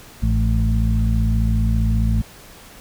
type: harmonic tone with a mistuned harmonic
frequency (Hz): 55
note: A1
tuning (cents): 0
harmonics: 1 / 2 / 3 / 4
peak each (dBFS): -17 / -20 / -28 / -24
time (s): 0.22-2.22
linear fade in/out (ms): 10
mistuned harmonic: 3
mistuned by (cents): +34
effects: pink hiss -43 dBFS RMS until 2.8 s